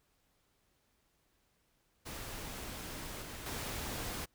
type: noise with level steps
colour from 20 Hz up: pink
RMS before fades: -44 / -46 / -40 dBFS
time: 2.05-4.26 s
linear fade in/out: 20 ms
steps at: 3.22 / 3.46 s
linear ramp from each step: 2 ms
effects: pink hiss -75 dBFS RMS until 4.34 s